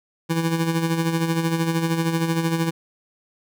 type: tone with tremolo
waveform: 25% pulse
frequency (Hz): 164.81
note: E3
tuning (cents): 0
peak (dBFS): -14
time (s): 0.29-2.71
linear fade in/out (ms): 20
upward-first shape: sine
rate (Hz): 13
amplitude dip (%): 55
effects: none